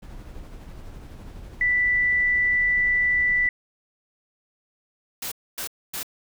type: noise with tremolo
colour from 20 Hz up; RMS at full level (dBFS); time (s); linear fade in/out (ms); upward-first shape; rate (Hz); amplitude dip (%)
brown; -38; 0.02-3.48; 10; sine; 12; 30
type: tone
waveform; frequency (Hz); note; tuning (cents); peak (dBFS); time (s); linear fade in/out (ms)
sine; 1975.5; B6; 0; -18; 1.61-3.49; 2
type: noise bursts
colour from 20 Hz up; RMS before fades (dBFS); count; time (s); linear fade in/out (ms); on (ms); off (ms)
white; -31; 3; 5.22-6.031; 5; 97; 260
effects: none